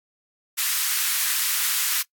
white high-pass noise, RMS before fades -23 dBFS, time 0.57-2.03 s, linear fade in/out 20 ms, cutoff 1200 Hz, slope 24 dB/octave, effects noise-tail reverb RT60 0.1 s tail -23 dB re dry + AAC 64 kbps

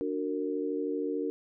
sine chord, D augmented, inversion none, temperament just, 293.7 / 367.1 / 458.9 Hz, D4 / F#4 / A#4, 0 / -14 / -27 cents, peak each -33 / -35 / -33 dBFS, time 0.01-1.3 s, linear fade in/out 0 ms, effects none

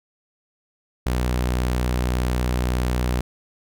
sawtooth tone, 61.74 Hz, B1, in tune, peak -16 dBFS, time 1.06-3.21 s, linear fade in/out 5 ms, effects none

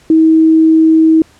sine tone, 320 Hz, D#4, 49 cents sharp, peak -4 dBFS, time 0.1-1.22 s, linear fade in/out 2 ms, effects pink hiss -46 dBFS RMS until 1.39 s + low-pass 9000 Hz 12 dB/octave

